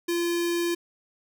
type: tone with notch filter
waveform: square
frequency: 343.5 Hz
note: F4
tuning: 29 cents flat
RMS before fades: -26 dBFS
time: 0.08-0.75 s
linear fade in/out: 10 ms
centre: 740 Hz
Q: 0.59
effects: none